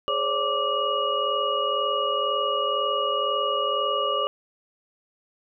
sine tone cluster, 417.6 / 531 / 573 / 1171 / 2891 Hz, G#4 / C5 / D5 / D6 / F#7, +10 / +25 / -43 / -5 / -41 cents, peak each -32 / -30 / -29 / -25 / -29 dBFS, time 0.08-4.27 s, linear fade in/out 0 ms, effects none

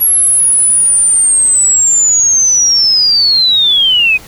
sine linear sweep, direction down, 11380 to 2471 Hz, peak -6 dBFS, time 0-4.18 s, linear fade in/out 20 ms, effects pink hiss -35 dBFS RMS until 4.27 s

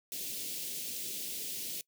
white band-stop noise, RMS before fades -39 dBFS, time 0.12-1.81 s, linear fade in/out 0 ms, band 490 to 2600 Hz, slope 24 dB/octave, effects noise-tail reverb RT60 0.1 s tail -23 dB re dry + high-pass 150 Hz 12 dB/octave

